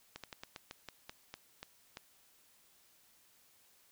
slowing click train, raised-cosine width 0.2 ms, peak -27 dBFS, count 11, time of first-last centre 0.16-1.971 s, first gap 77 ms, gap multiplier 1.18, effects white hiss -67 dBFS RMS until 3.91 s

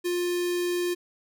square tone with notch filter, 352.8 Hz, F4, 18 cents sharp, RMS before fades -27 dBFS, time 0.04-0.95 s, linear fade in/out 20 ms, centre 880 Hz, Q 0.84, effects none

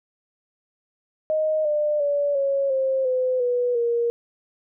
sine tone with pitch steps, 622.3 / 598 / 574.6 / 552.2 / 530.6 / 509.9 / 489.9 / 470.8 Hz, D#5 / D5 / D5 / C#5 / C5 / C5 / B4 / A#4, 0 / +31 / -38 / -7 / +24 / -45 / -14 / +17 cents, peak -19 dBFS, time 1.3-4.1 s, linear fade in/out 0 ms, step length 350 ms, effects none

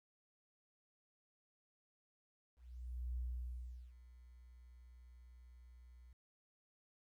sine tone with ADSR envelope, 61.2 Hz, B1, 15 cents flat, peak -38 dBFS, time 2.56-6.13 s, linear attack 610 ms, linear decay 750 ms, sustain -19 dB, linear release 4 ms, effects 13-bit

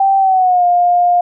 sine tone with pitch glide, 780 to 707 Hz, G5 to F5, -9 to +21 cents, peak -8 dBFS, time 0-1.21 s, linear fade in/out 5 ms, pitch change -170 cents, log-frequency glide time 0.18-0.65 s, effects none

